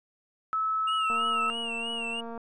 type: tone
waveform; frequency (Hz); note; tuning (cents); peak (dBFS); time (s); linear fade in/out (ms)
sine; 1300; E6; -24; -25; 0.53-1.5; 0
type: tone with vibrato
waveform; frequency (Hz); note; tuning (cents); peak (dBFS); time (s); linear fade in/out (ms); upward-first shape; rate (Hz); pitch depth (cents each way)
triangle; 2794; F7; 0; -30; 0.87-2.21; 10; sine; 3.1; 79
type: click train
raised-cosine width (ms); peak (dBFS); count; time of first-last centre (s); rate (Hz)
1; -27; 296; 1.1-2.377; 231
effects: resampled to 22050 Hz